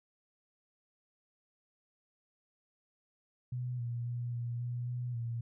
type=tone with pitch steps; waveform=sine; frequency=124.3 / 119.1 / 120.7 / 119.2 / 121.5 / 122.8 / 117 Hz; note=B2 / A#2 / B2 / A#2 / B2 / B2 / A#2; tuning=+12 / +38 / -39 / +39 / -28 / -9 / +7 cents; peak=-34 dBFS; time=3.52-5.41 s; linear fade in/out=5 ms; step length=270 ms; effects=none